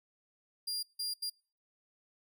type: tone bursts at uneven times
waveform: sawtooth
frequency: 4800 Hz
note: D8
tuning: 37 cents sharp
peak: -31 dBFS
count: 3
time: 0.67-0.83 / 0.99-1.14 / 1.22-1.3 s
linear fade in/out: 10 ms
effects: noise-tail reverb RT60 0.4 s tail -26 dB re dry